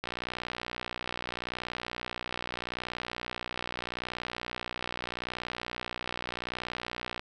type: click train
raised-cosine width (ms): 0.3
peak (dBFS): -18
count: 436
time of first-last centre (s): 0.04-7.195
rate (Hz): 60.8
effects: none